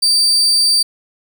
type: tone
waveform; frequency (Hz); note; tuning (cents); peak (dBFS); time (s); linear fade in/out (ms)
35% pulse; 4646; D8; -20; -9; 0.02-0.83; 10
effects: none